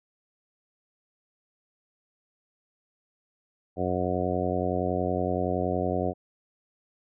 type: harmonic tone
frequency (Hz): 90.7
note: F#2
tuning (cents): -34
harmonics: 1 / 2 / 3 / 4 / 5 / 6 / 7 / 8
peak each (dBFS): -33 / -33 / -33 / -33 / -33 / -33 / -33 / -33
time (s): 3.76-6.14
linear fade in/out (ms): 50
effects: none